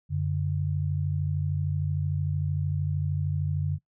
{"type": "tone pair together", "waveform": "sine", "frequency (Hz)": [92.33, 145.5], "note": ["F#2", "D3"], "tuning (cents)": [-3, -16], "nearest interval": "minor sixth", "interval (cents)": 787, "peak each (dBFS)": [-28, -27], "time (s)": [0.09, 3.79], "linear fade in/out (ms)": 50, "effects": ["noise-tail reverb RT60 0.1 s tail -20 dB re dry"]}